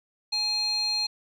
square tone with band-pass filter, 840 Hz, G#5, 19 cents sharp, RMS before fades -27 dBFS, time 0.32-1.07 s, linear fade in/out 10 ms, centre 4100 Hz, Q 6.3, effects none

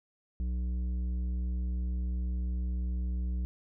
sine tone with tanh clipping, 61.4 Hz, B1, 9 cents flat, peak -31 dBFS, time 0.4-3.45 s, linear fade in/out 0 ms, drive 9 dB, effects none

